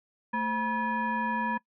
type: tone with frequency modulation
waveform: sine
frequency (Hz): 966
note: B5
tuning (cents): -39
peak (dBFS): -26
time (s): 0.33-1.58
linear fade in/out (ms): 10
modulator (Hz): 744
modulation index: 1.1
effects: noise-tail reverb RT60 0.1 s tail -23 dB re dry